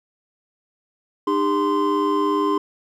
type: tone cluster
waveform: triangle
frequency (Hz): 304.8 / 402.1 / 1039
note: D#4 / G4 / C6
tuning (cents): -36 / +44 / -12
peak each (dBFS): -20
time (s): 1.27-2.58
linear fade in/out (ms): 5
effects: none